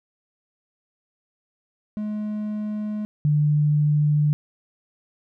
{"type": "tone pair in turn", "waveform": ["triangle", "sine"], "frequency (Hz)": [211.5, 148.86], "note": ["G#3", "D3"], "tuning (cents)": [32, 24], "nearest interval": "tritone", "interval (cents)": 608, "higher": "first", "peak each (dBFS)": [-23, -16], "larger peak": "second", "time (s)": [[1.97, 3.05], [3.25, 4.33]], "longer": "neither", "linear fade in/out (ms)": 0, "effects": []}